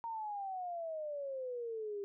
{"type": "exponential sweep", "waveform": "sine", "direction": "down", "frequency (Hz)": [932.3, 396], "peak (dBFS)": -38, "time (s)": [0.04, 2.04], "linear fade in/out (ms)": 0, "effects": []}